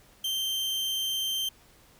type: tone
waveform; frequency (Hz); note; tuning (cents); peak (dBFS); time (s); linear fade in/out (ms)
40% pulse; 3136; G7; 0; -27; 0.24-1.49; 5
effects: pink hiss -58 dBFS RMS until 1.99 s